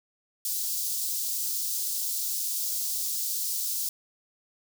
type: high-pass noise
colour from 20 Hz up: white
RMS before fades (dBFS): -30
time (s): 0.45-3.89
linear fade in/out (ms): 2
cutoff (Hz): 4500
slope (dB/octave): 24
effects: none